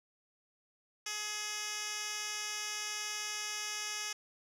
10% pulse tone with band-pass filter, 421 Hz, G#4, 24 cents sharp, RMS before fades -39 dBFS, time 1.06-4.13 s, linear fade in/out 5 ms, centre 5100 Hz, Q 1.7, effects none

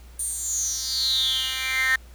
10% pulse tone with high-pass filter sweep, 261.6 Hz, C4, in tune, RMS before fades -25 dBFS, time 0.19-1.96 s, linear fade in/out 5 ms, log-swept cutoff 9400 to 1800 Hz, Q 10, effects added 60 Hz sine -43 dBFS peak until 2.14 s + pink hiss -54 dBFS RMS until 2.14 s

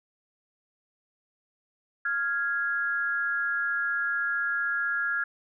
sine tone pair together, 1396.9 / 1661.2 Hz, F6 / G#6, 0 / 0 cents, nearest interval minor third, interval 300 cents, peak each -28 dBFS, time 2.05-5.24 s, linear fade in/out 5 ms, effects none

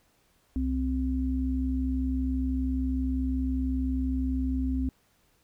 sine tone pair together, 65.17 / 260.7 Hz, C2 / C4, -6 / -6 cents, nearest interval 2 octaves, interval 2400 cents, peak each -28 dBFS, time 0.56-4.89 s, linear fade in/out 0 ms, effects pink hiss -67 dBFS RMS until 5.43 s

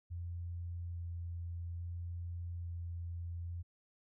sine tone with vibrato, 86 Hz, F2, 26 cents flat, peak -39 dBFS, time 0.1-3.63 s, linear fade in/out 20 ms, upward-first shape square, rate 0.59 Hz, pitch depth 8 cents each way, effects none

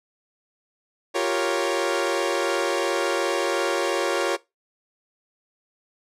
sawtooth chord, G half-diminished seventh, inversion third, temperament equal, 349.2 / 392 / 466.2 / 554.4 Hz, F4 / G4 / Bb4 / Db5, 0 / 0 / 0 / 0 cents, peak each -23 / -25 / -24 / -22 dBFS, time 1.14-4.37 s, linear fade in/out 20 ms, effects noise-tail reverb RT60 0.2 s tail -19 dB re dry + low-pass 9000 Hz 12 dB/octave

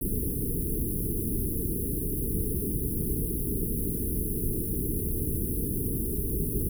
pink band-stop noise, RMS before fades -29 dBFS, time 0.01-6.69 s, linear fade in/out 5 ms, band 450 to 10000 Hz, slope 96 dB/octave, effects none

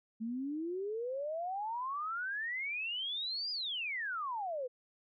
sine exponential two-way sweep, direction up then down, 217.6 to 4978 to 482.6 Hz, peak -35 dBFS, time 0.2-4.68 s, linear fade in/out 20 ms, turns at 3.51 s, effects none

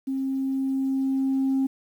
sine tone with level ramp, 267.7 Hz, C4, 40 cents sharp, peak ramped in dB -24 to -18 dBFS, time 0.07-1.67 s, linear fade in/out 10 ms, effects tanh soft clip ceiling -18 dBFS + 9-bit

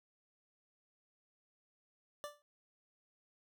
25% pulse tone with exponential decay, 587.3 Hz, D5, in tune, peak -35 dBFS, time 2.24-2.42 s, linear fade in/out 0 ms, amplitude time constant 39 ms, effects none

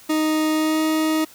40% pulse tone with pitch glide, 311.1 to 314 Hz, D#4 to D#4, 0 to +16 cents, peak -17 dBFS, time 0.09-1.25 s, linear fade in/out 10 ms, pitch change +16 cents, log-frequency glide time 0.53-0.81 s, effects white hiss -47 dBFS RMS until 1.34 s

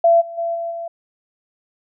sine tone with level steps, 675 Hz, E5, 41 cents sharp, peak -9 / -29 / -19 / -22 / -25 dBFS, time 0.04-0.88 s, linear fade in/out 5 ms, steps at 0.2 / 0.37 / 0.54 / 0.7 s, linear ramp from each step 20 ms, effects none

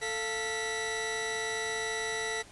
sawtooth tone cluster, 442.7 / 693 / 1958 Hz, A4 / F5 / B6, +11 / -14 / -15 cents, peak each -32 / -38 / -30 dBFS, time 0.01-2.43 s, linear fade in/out 20 ms, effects pink hiss -53 dBFS RMS until 2.51 s + resampled to 24000 Hz

